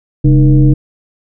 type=tone with frequency modulation; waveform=sine; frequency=135 Hz; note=C#3; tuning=45 cents flat; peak=-4 dBFS; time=0.24-0.74 s; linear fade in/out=10 ms; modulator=171 Hz; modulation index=0.93; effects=none